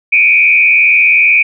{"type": "tone with frequency modulation", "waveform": "sine", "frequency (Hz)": 2393, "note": "D7", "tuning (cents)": 32, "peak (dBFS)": -5, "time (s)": [0.12, 1.43], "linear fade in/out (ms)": 10, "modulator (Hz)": 82.4, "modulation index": 1.5, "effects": []}